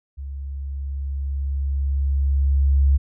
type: tone with level ramp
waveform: sine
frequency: 69 Hz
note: C#2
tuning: 7 cents flat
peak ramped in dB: -29 to -12 dBFS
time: 0.17-2.98 s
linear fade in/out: 20 ms
effects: none